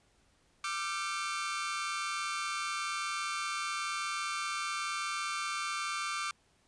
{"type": "tone cluster", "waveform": "sawtooth", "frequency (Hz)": [1184, 1359, 1553, 2209], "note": ["D6", "F6", "G6", "C#7"], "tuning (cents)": [14, -48, -17, -7], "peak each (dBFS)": [-32, -36, -39, -40], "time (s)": [0.64, 6.31], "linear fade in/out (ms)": 2, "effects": ["pink hiss -69 dBFS RMS until 6.67 s", "resampled to 22050 Hz"]}